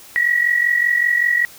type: tone pair together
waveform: sine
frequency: 1887 / 1932.2 Hz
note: A#6 / B6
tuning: +21 / -38 cents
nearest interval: unison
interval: 41 cents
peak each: -19 / -15 dBFS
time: 0.16-1.45 s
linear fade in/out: 0 ms
effects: white hiss -42 dBFS RMS until 1.58 s